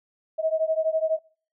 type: beating tone pair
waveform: sine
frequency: 633 / 645 Hz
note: D#5 / E5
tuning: +30 / -38 cents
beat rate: 12 Hz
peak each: -24 / -25 dBFS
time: 0.38-1.19 s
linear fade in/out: 20 ms
effects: noise-tail reverb RT60 0.5 s tail -26 dB re dry